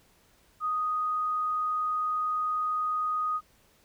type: tone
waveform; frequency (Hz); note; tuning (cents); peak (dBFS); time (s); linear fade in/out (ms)
sine; 1244.5; D#6; 0; -26; 0.6-3.41; 50
effects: pink hiss -63 dBFS RMS until 3.84 s